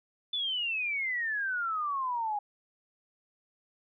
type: exponential sweep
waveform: sine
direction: down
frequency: 3520 to 811 Hz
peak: -29 dBFS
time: 0.33-2.39 s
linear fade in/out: 5 ms
effects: none